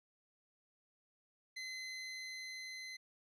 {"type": "tone with level ramp", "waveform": "25% pulse", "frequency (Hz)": 2047, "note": "C7", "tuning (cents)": -38, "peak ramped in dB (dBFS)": [-39, -42], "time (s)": [1.56, 2.97], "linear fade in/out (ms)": 10, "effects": ["resampled to 22050 Hz"]}